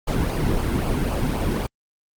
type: noise with flanger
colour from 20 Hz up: brown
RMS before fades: -22 dBFS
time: 0.07-1.67 s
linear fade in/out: 10 ms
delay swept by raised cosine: 0.52 to 1.72 ms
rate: 3.8 Hz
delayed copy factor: -0.55
effects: Opus 48 kbps